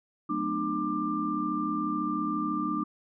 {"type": "tone cluster", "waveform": "sine", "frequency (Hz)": [180.9, 216.8, 251, 303, 1188], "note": ["F#3", "A3", "B3", "D#4", "D6"], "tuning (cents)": [-39, -25, 28, -46, 20], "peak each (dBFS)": [-39, -35, -37, -31, -31], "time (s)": [0.29, 2.84], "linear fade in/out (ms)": 10, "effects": []}